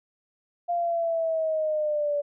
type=linear sweep; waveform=sine; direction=down; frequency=698.5 to 576 Hz; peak=-23 dBFS; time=0.68-2.22 s; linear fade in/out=20 ms; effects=none